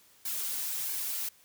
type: noise with flanger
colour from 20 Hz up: blue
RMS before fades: -34 dBFS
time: 0.25-1.29 s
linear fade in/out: 5 ms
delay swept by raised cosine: 1.5 to 5.7 ms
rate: 1.5 Hz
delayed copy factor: -0.7
effects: white hiss -61 dBFS RMS until 1.44 s